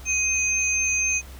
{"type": "tone pair together", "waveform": "sine", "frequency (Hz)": [2507, 6302], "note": ["D#7", "G8"], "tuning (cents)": [12, 8], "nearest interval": "octave + major third", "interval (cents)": 1596, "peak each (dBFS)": -23, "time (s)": [0.05, 1.22], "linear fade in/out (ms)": 50, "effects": ["added 65 Hz sine -39 dBFS peak until 1.39 s", "pink hiss -47 dBFS RMS until 1.39 s"]}